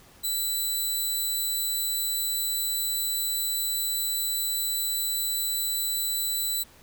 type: tone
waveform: 10% pulse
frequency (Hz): 3985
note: B7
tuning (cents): +15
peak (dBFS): -18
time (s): 0.23-6.64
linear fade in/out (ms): 20
effects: pink hiss -54 dBFS RMS until 6.82 s

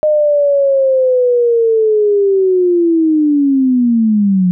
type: linear sweep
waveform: sine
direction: down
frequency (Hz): 614 to 176.8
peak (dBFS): -8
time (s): 0.03-4.51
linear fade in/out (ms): 0
effects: none

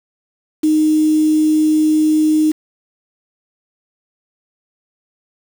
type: tone with quantisation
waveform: sine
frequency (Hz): 309.1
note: D#4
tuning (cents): -11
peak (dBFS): -10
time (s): 0.63-2.52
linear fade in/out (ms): 10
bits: 5
effects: none

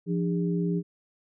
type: tone cluster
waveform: sine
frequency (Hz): 172.2 / 298 / 405.4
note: F3 / D4 / G#4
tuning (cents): -24 / +25 / -42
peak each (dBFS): -25 / -33 / -32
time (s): 0.06-0.83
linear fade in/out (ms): 50
effects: none

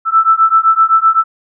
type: beating tone pair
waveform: sine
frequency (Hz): 1318.5 / 1326.3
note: E6 / E6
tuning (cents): 0 / +10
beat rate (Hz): 7.8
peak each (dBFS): -10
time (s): 0.05-1.24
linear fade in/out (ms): 50
effects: none

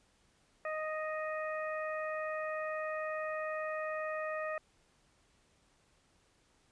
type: harmonic tone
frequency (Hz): 622.3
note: D#5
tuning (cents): 0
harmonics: 1 / 2 / 3 / 4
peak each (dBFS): -37 / -41 / -42 / -49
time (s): 0.65-4.58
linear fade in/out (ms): 2
effects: pink hiss -70 dBFS RMS until 6.71 s + resampled to 22050 Hz

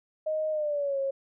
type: tone with pitch glide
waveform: sine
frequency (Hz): 622.3 to 544.9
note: D#5 to C#5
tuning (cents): 0 to -30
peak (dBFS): -26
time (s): 0.26-1.11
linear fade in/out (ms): 10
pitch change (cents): -230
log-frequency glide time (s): 0.51-0.99
effects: none

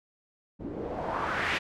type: noise with low-pass filter sweep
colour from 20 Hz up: white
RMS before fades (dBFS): -32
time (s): 0.59-1.59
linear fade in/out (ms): 20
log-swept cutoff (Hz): 280 to 2500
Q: 2.1
effects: none

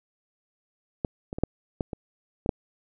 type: clicks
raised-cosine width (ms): 2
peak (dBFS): -12 / -20 / -20 / -7 / -13 / -19 / -17 / -7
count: 8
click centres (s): 1.048 / 1.329 / 1.385 / 1.436 / 1.808 / 1.932 / 2.461 / 2.492
effects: none

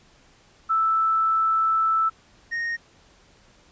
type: tone pair in turn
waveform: sine / triangle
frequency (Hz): 1318.5 / 1857.8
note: E6 / A#6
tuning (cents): 0 / -6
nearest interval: tritone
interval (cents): 594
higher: second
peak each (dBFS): -18 / -23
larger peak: first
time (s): 0.69-2.1 / 2.51-2.77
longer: first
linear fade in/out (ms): 20
effects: pink hiss -56 dBFS RMS until 3.71 s + resampled to 16000 Hz

